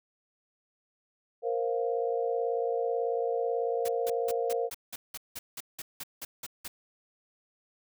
sine chord, Bb suspended second, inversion none, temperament just, 466.2 / 524.4 / 699.2 Hz, Bb4 / C5 / F5, 0 / +4 / +2 cents, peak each -29 / -33 / -34 dBFS, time 1.42-4.7 s, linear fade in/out 50 ms
white noise bursts, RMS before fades -39 dBFS, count 14, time 3.85-6.68 s, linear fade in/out 5 ms, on 35 ms, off 180 ms
effects none

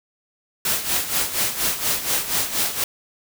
white noise with tremolo, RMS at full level -20 dBFS, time 0.65-2.84 s, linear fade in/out 2 ms, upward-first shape sine, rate 4.2 Hz, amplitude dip 70%, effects none

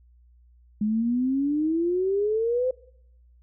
sine exponential sweep, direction up, 207.7 to 520 Hz, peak -21 dBFS, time 0.81-2.71 s, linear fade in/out 5 ms, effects noise-tail reverb RT60 0.8 s tail -24 dB re dry + added 60 Hz sine -53 dBFS peak until 3.42 s

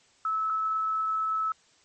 sine tone pair in turn, 1302 / 1302 Hz, E6 / E6, -22 / -22 cents, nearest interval unison, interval 0 cents, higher neither, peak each -25 dBFS, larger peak neither, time 0.25-0.5 / 0.5-1.52 s, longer second, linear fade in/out 2 ms, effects white hiss -62 dBFS RMS until 1.84 s + MP3 32 kbps

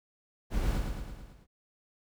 brown noise with echo, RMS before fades -31 dBFS, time 0.5-0.81 s, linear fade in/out 50 ms, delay 110 ms, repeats 6, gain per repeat -4 dB, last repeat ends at 1.47 s, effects none

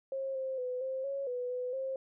sine tone with pitch steps, 537 / 527 / 502 / 526 / 552 / 494.5 / 499.6 / 531 Hz, C5 / C5 / B4 / C5 / C#5 / B4 / B4 / C5, +45 / +12 / +28 / +9 / -7 / +2 / +20 / +25 cents, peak -33 dBFS, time 0.12-1.96 s, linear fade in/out 2 ms, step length 230 ms, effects none

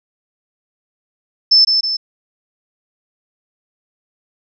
sine tone with echo, 5274 Hz, E8, in tune, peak -6 dBFS, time 1.51-1.65 s, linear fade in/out 10 ms, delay 160 ms, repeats 2, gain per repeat -5 dB, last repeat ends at 1.97 s, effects none

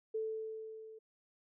sine tone with level ramp, 440 Hz, A4, in tune, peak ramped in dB -33 to -50 dBFS, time 0.14-0.99 s, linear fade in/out 10 ms, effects none

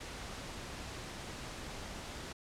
pink low-pass noise, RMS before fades -45 dBFS, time 0-2.33 s, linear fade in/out 10 ms, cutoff 7700 Hz, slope 12 dB/octave, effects low-pass 12000 Hz 12 dB/octave

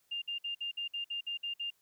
sine tone bursts, 2804 Hz, F7, 6 cents sharp, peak -34 dBFS, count 10, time 0.11-1.705 s, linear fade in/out 10 ms, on 110 ms, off 55 ms, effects white hiss -73 dBFS RMS until 1.81 s

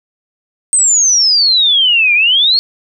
sine exponential two-way sweep, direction down then up, 8450 to 2349 to 4428 Hz, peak -7 dBFS, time 0.73-2.59 s, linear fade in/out 0 ms, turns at 2.14 s, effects none

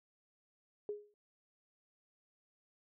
sine tone with exponential decay, 415.3 Hz, G#4, in tune, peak -34 dBFS, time 0.89-1.14 s, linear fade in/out 1 ms, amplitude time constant 53 ms, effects none

